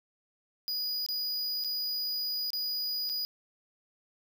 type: tone with dropouts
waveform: square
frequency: 4922 Hz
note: D#8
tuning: 20 cents flat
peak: -31 dBFS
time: 0.68-3.25 s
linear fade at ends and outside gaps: 0 ms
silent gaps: 1.063-1.087 / 1.639-1.646 / 2.504-2.532 / 3.092-3.097 s
effects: none